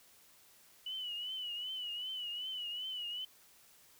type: tone with vibrato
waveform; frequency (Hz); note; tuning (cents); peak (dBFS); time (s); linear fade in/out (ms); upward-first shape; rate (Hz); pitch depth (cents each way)
sine; 2960; F#7; 0; -38; 0.86-3.25; 5; triangle; 2.6; 85
effects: white hiss -63 dBFS RMS until 3.99 s